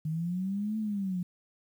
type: linear two-way sweep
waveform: sine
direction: up then down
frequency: 152.8 to 220 to 174.9 Hz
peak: -29 dBFS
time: 0.05-1.23 s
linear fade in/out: 5 ms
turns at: 0.78 s
effects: 10-bit